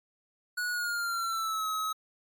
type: tone with pitch glide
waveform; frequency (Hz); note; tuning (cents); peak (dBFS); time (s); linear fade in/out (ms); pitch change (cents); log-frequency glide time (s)
square; 1462 to 1280.1; F#6 to D#6; -21 to +49; -30; 0.57-1.93; 10; -230; 0.7-1.67
effects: MP3 96 kbps